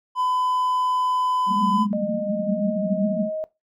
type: tone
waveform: triangle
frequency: 1007 Hz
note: B5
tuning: 33 cents sharp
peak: -18 dBFS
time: 0.15-1.87 s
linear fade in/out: 50 ms
type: band-pass noise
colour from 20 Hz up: pink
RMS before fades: -25 dBFS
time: 1.46-3.31 s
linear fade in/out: 50 ms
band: 190 to 220 Hz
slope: 96 dB/octave
type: tone with pitch glide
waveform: sine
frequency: 610 to 627.1 Hz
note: D#5 to D#5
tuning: -34 to +13 cents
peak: -25 dBFS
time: 1.93-3.44 s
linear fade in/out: 0 ms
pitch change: +47 cents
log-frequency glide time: 2.04-2.97 s
effects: noise-tail reverb RT60 0.2 s tail -19 dB re dry